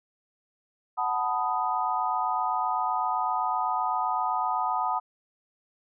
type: chord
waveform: sine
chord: B dominant seventh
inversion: second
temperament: equal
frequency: 740 / 880 / 987.8 / 1244.5 Hz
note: F#5 / A5 / B5 / D#6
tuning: 0 / 0 / 0 / 0 cents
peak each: -30 dBFS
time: 0.97-5 s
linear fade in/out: 20 ms
effects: none